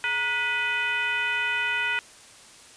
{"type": "tone with frequency modulation", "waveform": "sine", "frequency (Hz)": 1975.5, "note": "B6", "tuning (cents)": 0, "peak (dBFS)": -23, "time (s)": [0.04, 1.99], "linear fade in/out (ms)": 0, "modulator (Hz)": 517, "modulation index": 1.6, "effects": ["white hiss -49 dBFS RMS until 2.76 s", "resampled to 22050 Hz"]}